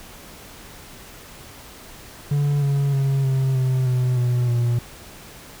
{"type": "tone with pitch steps", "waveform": "triangle", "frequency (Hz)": [144.1, 140.32, 136.64, 133.06, 129.57, 126.17, 122.86, 119.64], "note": ["D3", "C#3", "C#3", "C3", "C3", "B2", "B2", "A#2"], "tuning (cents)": [-33, 21, -25, 29, -17, 37, -9, 45], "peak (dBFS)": -15, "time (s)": [2.31, 4.79], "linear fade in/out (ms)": 5, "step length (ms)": 310, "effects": ["pink hiss -42 dBFS RMS until 5.6 s"]}